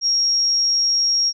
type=tone; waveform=sine; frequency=5588 Hz; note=F8; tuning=in tune; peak=-15 dBFS; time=0.01-1.33 s; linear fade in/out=50 ms; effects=none